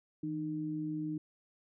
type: tone pair together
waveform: sine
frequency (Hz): 160 / 306.6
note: D#3 / D#4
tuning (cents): +49 / -25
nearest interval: major seventh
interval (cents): 1126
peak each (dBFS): -40 / -35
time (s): 0.23-1.18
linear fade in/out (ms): 5
effects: none